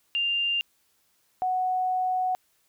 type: tone pair in turn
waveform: sine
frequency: 2794 / 740 Hz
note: F7 / F#5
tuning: 0 / 0 cents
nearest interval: octave + major seventh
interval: 2300 cents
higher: first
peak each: -23 / -23 dBFS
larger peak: neither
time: 0.15-0.61 / 1.42-2.35 s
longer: second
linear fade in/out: 0 ms
effects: white hiss -68 dBFS RMS until 2.68 s